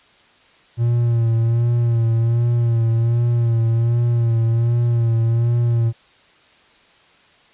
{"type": "tone with vibrato", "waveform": "triangle", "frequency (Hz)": 116.7, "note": "A#2", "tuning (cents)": 2, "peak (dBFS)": -12, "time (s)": [0.77, 5.93], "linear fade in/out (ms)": 50, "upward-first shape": "sine", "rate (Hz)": 1.3, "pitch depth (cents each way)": 38, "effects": ["white hiss -52 dBFS RMS until 7.53 s", "resampled to 8000 Hz"]}